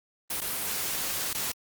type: noise with dropouts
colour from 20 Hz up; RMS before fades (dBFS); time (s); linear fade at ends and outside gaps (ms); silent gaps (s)
white; -31; 0.3-1.52; 5; 0.406-0.415 / 1.332-1.346
effects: Opus 32 kbps